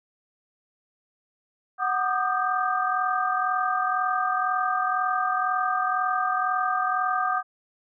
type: tone cluster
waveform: sine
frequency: 740 / 1188 / 1230 / 1574 Hz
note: F#5 / D6 / D#6 / G6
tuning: 0 / +20 / -20 / +7 cents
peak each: -27 / -29 / -26 / -30 dBFS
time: 1.78-7.43 s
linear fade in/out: 50 ms
effects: none